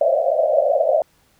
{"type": "band-pass noise", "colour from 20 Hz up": "white", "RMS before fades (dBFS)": -17, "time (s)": [0.01, 1.02], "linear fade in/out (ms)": 2, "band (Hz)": [530, 680], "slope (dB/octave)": 96, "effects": ["pink hiss -59 dBFS RMS until 1.39 s"]}